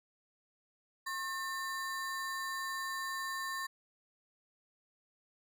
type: ring-modulated tone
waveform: square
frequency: 1437 Hz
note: F6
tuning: 49 cents sharp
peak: -34 dBFS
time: 1.06-3.67 s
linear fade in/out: 10 ms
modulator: 359 Hz
effects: none